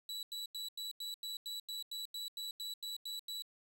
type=tone bursts; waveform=40% pulse; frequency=3935 Hz; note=B7; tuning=7 cents flat; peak=-39 dBFS; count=15; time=0.09-3.422 s; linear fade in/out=2 ms; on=140 ms; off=88 ms; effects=none